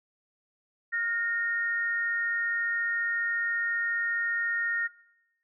sine tone pair together, 1423 / 1847.3 Hz, F6 / A#6, +32 / -16 cents, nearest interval perfect fourth, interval 452 cents, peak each -33 / -27 dBFS, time 0.92-4.88 s, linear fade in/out 20 ms, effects noise-tail reverb RT60 0.8 s tail -19 dB re dry

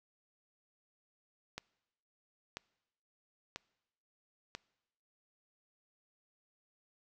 click train, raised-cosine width 0.2 ms, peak -23 dBFS, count 4, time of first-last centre 1.58-4.55 s, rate 1.01 Hz, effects noise-tail reverb RT60 1.0 s tail -24 dB re dry

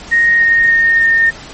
sine tone with pitch steps, 1864.7 / 1851.8 / 1839 / 1826.3 Hz, A#6 / A#6 / A#6 / A#6, 0 / -12 / -24 / -36 cents, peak -7 dBFS, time 0.11-1.31 s, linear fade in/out 20 ms, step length 300 ms, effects pink hiss -32 dBFS RMS until 1.53 s + MP3 32 kbps

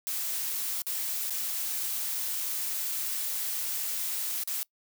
blue noise with dropouts, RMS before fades -32 dBFS, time 0.07-4.63 s, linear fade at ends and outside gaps 0 ms, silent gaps 0.819-0.867 / 1.298-1.306 / 4.436-4.475 s, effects noise-tail reverb RT60 0.1 s tail -24 dB re dry

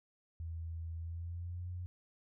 sine tone with pitch glide, 82.41 to 89.35 Hz, E2 to F2, 0 to +40 cents, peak -39 dBFS, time 0.4-1.86 s, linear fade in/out 0 ms, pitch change +140 cents, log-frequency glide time 0.97-1.69 s, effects none

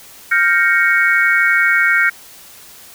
sine chord, G half-diminished seventh, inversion third, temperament equal, 1396.9 / 1568 / 1864.7 / 2217 Hz, F6 / G6 / Bb6 / Db7, 0 / 0 / 0 / 0 cents, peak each -16 dBFS, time 0.31-2.1 s, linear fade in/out 10 ms, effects white hiss -40 dBFS RMS until 2.94 s

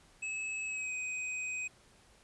square tone with pitch glide, 2588 to 2510 Hz, E7 to D#7, -32 to +15 cents, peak -36 dBFS, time 0.22-1.68 s, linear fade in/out 10 ms, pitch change -53 cents, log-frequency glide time 0.65-0.93 s, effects pink hiss -63 dBFS RMS until 2.23 s + resampled to 24000 Hz

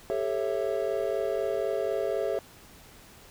triangle chord, A dominant seventh, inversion third, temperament just, 396 / 440 / 550 / 660 Hz, G4 / A4 / C#5 / E5, +18 / 0 / -14 / +2 cents, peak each -30 dBFS, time 0.1-2.39 s, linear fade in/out 0 ms, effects pink hiss -52 dBFS RMS until 3.3 s

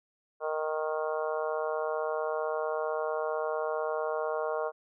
harmonic tone, 155.56 Hz, D#3, in tune, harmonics 3 / 4 / 5 / 6 / 7 / 8 / 9, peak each -33 / -33 / -39 / -42 / -38 / -45 / -42 dBFS, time 0.4-4.72 s, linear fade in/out 50 ms, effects none

